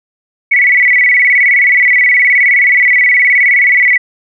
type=tone with vibrato; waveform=sine; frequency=2093 Hz; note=C7; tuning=in tune; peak=-5 dBFS; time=0.51-3.98 s; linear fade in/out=10 ms; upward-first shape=square; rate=19 Hz; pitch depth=100 cents each way; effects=none